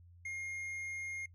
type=tone with tanh clipping; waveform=sine; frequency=2133 Hz; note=C7; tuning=33 cents sharp; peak=-40 dBFS; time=0.25-1.26 s; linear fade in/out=5 ms; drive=7 dB; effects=noise-tail reverb RT60 0.1 s tail -23 dB re dry + added 87 Hz sine -56 dBFS peak until 1.34 s